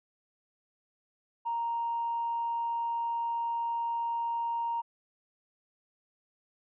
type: tone with tanh clipping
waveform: triangle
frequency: 932.3 Hz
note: A#5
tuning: in tune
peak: -29 dBFS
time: 1.45-4.82 s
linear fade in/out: 20 ms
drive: 4 dB
effects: resampled to 8000 Hz